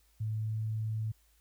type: tone with pitch glide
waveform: sine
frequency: 108.9 to 109.72 Hz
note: A2 to A2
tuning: -17 to -4 cents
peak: -31 dBFS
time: 0.2-1.12 s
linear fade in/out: 10 ms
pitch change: +13 cents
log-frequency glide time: 0.32-0.61 s
effects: added 54 Hz sine -66 dBFS peak until 1.4 s + white hiss -70 dBFS RMS until 1.4 s